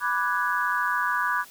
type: chord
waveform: sine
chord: G# half-diminished seventh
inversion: first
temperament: equal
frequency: 987.8 / 1174.7 / 1480 / 1661.2 Hz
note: B5 / D6 / F#6 / G#6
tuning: 0 / 0 / 0 / 0 cents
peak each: -28 dBFS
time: 0-1.45 s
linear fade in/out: 50 ms
effects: white hiss -49 dBFS RMS until 1.5 s